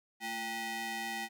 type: ring-modulated tone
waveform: sawtooth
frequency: 568 Hz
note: C#5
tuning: 42 cents sharp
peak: -29 dBFS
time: 0.2-1.29 s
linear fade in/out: 50 ms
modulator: 1360 Hz
effects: none